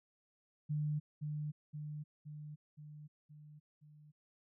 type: tone with echo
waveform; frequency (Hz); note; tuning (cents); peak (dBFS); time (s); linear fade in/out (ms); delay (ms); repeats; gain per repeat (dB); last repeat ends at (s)
sine; 150; D3; +37; -33; 0.69-1; 20; 520; 6; -4; 4.12
effects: none

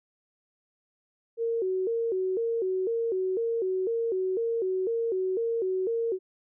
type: tone with vibrato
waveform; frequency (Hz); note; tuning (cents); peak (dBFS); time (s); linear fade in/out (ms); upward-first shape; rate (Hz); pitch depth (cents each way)
sine; 415.3; G#4; 0; -25; 1.37-6.19; 50; square; 2; 180
effects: none

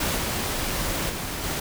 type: noise with level steps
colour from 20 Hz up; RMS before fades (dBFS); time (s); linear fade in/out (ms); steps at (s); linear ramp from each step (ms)
pink; -25 / -27 / -31 / -28; 0-1.6; 5; 0.16 / 1.09 / 1.43; 10
effects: none

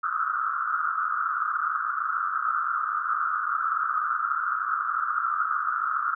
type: band-pass noise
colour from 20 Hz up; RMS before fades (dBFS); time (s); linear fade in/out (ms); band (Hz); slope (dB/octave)
white; -27; 0.03-6.15; 10; 1200 to 1400; 96
effects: none

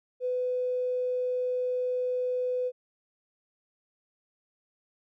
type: tone with tanh clipping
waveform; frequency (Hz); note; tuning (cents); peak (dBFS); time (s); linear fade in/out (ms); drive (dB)
triangle; 501; B4; +25; -26; 0.2-2.72; 50; 3
effects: none

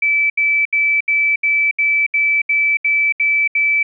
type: tone bursts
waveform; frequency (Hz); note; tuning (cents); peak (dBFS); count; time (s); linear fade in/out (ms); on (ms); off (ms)
sine; 2313; D7; -27; -12; 11; 0.02-3.83; 5; 280; 73
effects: none

